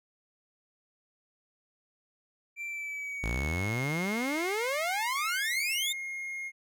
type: tone with pitch glide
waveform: triangle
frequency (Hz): 2349 to 2142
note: D7 to C7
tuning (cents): 0 to +40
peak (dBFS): -33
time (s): 2.56-6.52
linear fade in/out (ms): 50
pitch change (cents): -160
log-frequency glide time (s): 2.66-3.84
type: exponential sweep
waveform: sawtooth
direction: up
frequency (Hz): 51.91 to 3729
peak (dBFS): -26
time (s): 3.23-5.93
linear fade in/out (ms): 10
effects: none